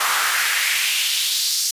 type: noise with high-pass filter sweep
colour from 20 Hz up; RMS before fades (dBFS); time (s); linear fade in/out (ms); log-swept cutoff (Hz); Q
pink; -20; 0-1.71; 5; 1100 to 5400; 2.3
effects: resampled to 32000 Hz